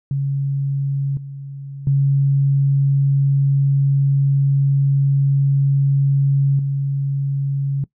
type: tone with level steps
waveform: sine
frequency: 138.59 Hz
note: C#3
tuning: in tune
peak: -17 / -28 / -12 / -17 dBFS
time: 0.11-7.84 s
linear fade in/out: 2 ms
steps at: 1.17 / 1.87 / 6.59 s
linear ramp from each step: 2 ms
effects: noise-tail reverb RT60 0.1 s tail -20 dB re dry